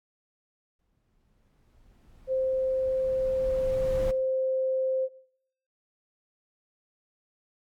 brown noise with exponential growth, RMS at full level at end -32 dBFS, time 0.79-4.11 s, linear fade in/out 2 ms, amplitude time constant 720 ms
sine tone, 523.3 Hz, C5, in tune, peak -24 dBFS, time 2.27-5.09 s, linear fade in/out 50 ms
effects noise-tail reverb RT60 0.7 s tail -20 dB re dry + AAC 64 kbps

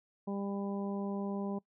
harmonic tone, 199.3 Hz, G3, 29 cents sharp, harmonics 1 / 2 / 3 / 4 / 5, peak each -35 / -41 / -45 / -47 / -49 dBFS, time 0.27-1.59 s, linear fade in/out 10 ms, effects noise-tail reverb RT60 0.1 s tail -22 dB re dry

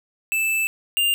square tone pair in turn, 2637 / 2799 Hz, E7 / F7, 0 / +3 cents, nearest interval minor second, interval 103 cents, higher second, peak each -20 / -18 dBFS, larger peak second, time 0.32-0.67 / 0.97-1.14 s, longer first, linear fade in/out 0 ms, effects none

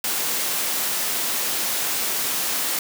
white high-pass noise, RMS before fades -24 dBFS, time 0.04-2.79 s, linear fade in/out 2 ms, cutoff 190 Hz, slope 12 dB/octave, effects none

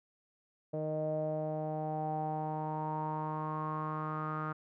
sawtooth tone with low-pass filter sweep, 154.8 Hz, D#3, 9 cents flat, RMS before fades -36 dBFS, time 0.73-4.53 s, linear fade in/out 10 ms, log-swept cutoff 570 to 1300 Hz, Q 8.1, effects none

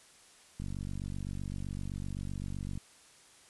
click train, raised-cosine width 5 ms, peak -27 dBFS, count 105, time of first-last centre 0.6-2.776 s, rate 47.8 Hz, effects white hiss -59 dBFS RMS until 3.49 s + resampled to 24000 Hz

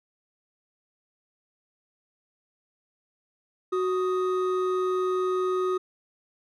triangle tone pair together, 370.4 / 1246 Hz, F#4 / D#6, +2 / +2 cents, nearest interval octave + major sixth, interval 2100 cents, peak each -22 / -29 dBFS, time 3.72-5.78 s, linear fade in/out 10 ms, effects none

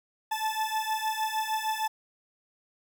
40% pulse beating tone pair, 870 / 876.5 Hz, A5 / A5, -20 / -7 cents, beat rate 6.5 Hz, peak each -30 dBFS, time 0.31-1.88 s, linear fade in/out 10 ms, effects 11-bit

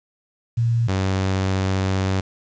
sine / sawtooth tone pair in turn, 116.54 / 95.26 Hz, A#2 / G2, 0 / -49 cents, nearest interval minor third, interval 349 cents, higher first, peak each -16 / -15 dBFS, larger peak second, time 0.57-0.88 / 0.88-2.21 s, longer second, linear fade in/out 10 ms, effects resampled to 16000 Hz + 8-bit

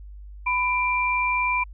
sine tone pair together, 997.7 / 2364 Hz, B5 / D7, +17 / +11 cents, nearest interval octave + minor third, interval 1494 cents, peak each -23 dBFS, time 0.46-1.64 s, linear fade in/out 10 ms, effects added 50 Hz sine -38 dBFS peak until 1.73 s

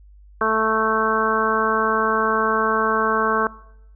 harmonic tone, 220.1 Hz, A3, 1 cent sharp, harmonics 1 / 2 / 3 / 4 / 5 / 6 / 7, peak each -29 / -23 / -27 / -28 / -21 / -25 / -24 dBFS, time 0.41-3.47 s, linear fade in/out 2 ms, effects noise-tail reverb RT60 0.8 s tail -21 dB re dry + added 50 Hz sine -44 dBFS peak until 3.95 s

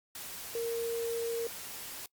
sine tone in noise, 463.6 Hz, A#4, 10 cents flat, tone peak -31 dBFS, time 0.55-1.47 s, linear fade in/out 2 ms, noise white, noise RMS -43 dBFS, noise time 0.15-2.06 s, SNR +9 dB, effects noise-tail reverb RT60 0.1 s tail -24 dB re dry + Opus 48 kbps

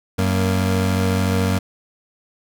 25% pulse tone pair together, 93.88 / 233.1 Hz, F#2 / A#3, +26 / 0 cents, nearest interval octave + major third, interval 1574 cents, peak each -14 / -19 dBFS, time 0.18-1.59 s, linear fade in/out 10 ms, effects none

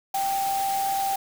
sine tone in noise, 784 Hz, G5, in tune, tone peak -23 dBFS, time 0.14-1.16 s, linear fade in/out 5 ms, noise white, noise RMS -34 dBFS, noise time 0.14-1.16 s, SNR +8 dB, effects none

